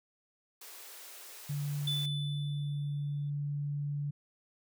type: high-pass noise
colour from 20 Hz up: white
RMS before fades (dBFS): -49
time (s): 0.61-2.06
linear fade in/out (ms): 5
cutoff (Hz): 320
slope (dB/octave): 96
type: tone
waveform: sine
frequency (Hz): 144.6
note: D3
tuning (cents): -27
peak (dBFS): -32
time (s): 1.49-4.11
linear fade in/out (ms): 10
type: tone with exponential decay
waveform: triangle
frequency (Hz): 3496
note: A7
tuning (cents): -12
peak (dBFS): -29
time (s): 1.87-3.3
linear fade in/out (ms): 5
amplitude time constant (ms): 310
effects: none